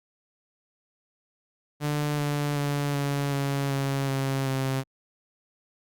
sawtooth tone with pitch steps, 147.8 / 145.68 / 143.59 / 141.53 / 139.5 / 137.5 / 135.53 / 133.59 Hz, D3 / D3 / D3 / C#3 / C#3 / C#3 / C#3 / C3, +11 / -14 / -39 / +36 / +11 / -14 / -39 / +36 cents, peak -21 dBFS, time 1.8-4.84 s, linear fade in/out 50 ms, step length 380 ms, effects Opus 48 kbps

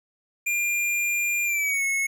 square tone with pitch glide, 2400 to 2188 Hz, D7 to C#7, +37 to -23 cents, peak -23 dBFS, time 0.46-2.07 s, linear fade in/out 10 ms, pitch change -160 cents, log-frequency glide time 1.45-1.84 s, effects none

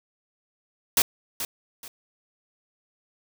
white noise with echo, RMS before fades -19 dBFS, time 0.97-1.02 s, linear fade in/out 2 ms, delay 430 ms, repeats 2, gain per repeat -11 dB, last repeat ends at 1.88 s, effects none

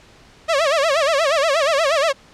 sawtooth tone with vibrato, 603 Hz, D5, 46 cents sharp, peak -11 dBFS, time 0.48-2.13 s, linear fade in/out 20 ms, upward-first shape sine, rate 8.4 Hz, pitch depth 190 cents each way, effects pink hiss -48 dBFS RMS until 2.33 s + low-pass 6000 Hz 12 dB/octave

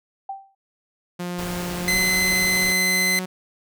sine tone with exponential decay, 781 Hz, G5, 7 cents flat, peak -25 dBFS, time 0.29-0.55 s, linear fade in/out 5 ms, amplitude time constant 56 ms
sawtooth tone with pitch glide, 177 to 184.52 Hz, F3 to F#3, +23 to -4 cents, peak -23 dBFS, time 1.19-3.26 s, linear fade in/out 10 ms, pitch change +73 cents, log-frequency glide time 1.86-1.95 s
pink noise, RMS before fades -33 dBFS, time 1.38-2.73 s, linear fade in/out 10 ms
sawtooth tone, 2045 Hz, C7, 40 cents flat, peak -15 dBFS, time 1.88-3.19 s, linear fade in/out 0 ms
effects none

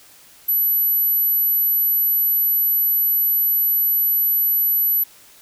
sine tone, 11840 Hz, F#9, in tune, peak -15 dBFS, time 0.48-5.04 s, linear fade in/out 10 ms, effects white hiss -48 dBFS RMS until 5.41 s

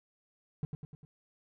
triangle tone with echo, 149.5 Hz, D3, 31 cents sharp, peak -28 dBFS, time 0.63-0.65 s, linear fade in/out 0 ms, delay 100 ms, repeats 4, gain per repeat -5 dB, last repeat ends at 1.05 s, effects none

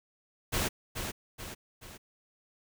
pink noise with echo, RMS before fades -30 dBFS, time 0.52-0.69 s, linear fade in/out 20 ms, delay 430 ms, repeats 3, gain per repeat -6 dB, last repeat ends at 1.98 s, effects none

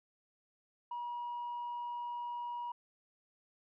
sine tone, 960 Hz, B5, 49 cents flat, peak -36 dBFS, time 0.91-2.72 s, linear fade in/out 5 ms, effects tanh soft clip ceiling -35 dBFS

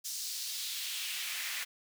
pink noise with high-pass filter sweep, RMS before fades -38 dBFS, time 0.04-1.65 s, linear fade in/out 20 ms, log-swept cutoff 5600 to 1900 Hz, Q 1.7, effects none

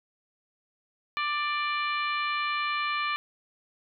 harmonic tone, 590 Hz, D5, 8 cents sharp, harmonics 2 / 3 / 4 / 5 / 6 / 7, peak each -29 / -35 / -32 / -38 / -42 / -42 dBFS, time 1.17-3.16 s, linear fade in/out 0 ms, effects none

